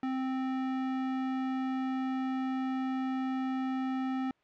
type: tone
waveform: square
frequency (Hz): 261.6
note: C4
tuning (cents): 0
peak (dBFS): -31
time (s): 0.03-4.31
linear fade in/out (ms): 2
effects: white hiss -69 dBFS RMS until 4.43 s + low-pass 2000 Hz 12 dB/octave